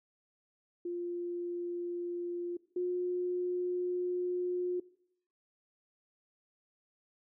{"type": "tone pair in turn", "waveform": "sine", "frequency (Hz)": [349.2, 358.6], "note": ["F4", "F4"], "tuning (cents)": [0, 46], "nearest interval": "unison", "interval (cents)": 46, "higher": "second", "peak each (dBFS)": [-34, -30], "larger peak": "second", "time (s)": [[0.85, 2.57], [2.76, 4.8]], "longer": "second", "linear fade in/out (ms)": 5, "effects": ["noise-tail reverb RT60 0.7 s tail -21 dB re dry"]}